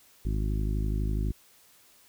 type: harmonic tone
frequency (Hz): 52.1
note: G#1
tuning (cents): +6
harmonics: 1 / 2 / 3 / 4 / 5 / 6 / 7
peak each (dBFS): -27 / -33 / -37 / -39 / -41 / -43 / -44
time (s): 0.25-1.32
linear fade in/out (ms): 5
effects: white hiss -59 dBFS RMS until 2.08 s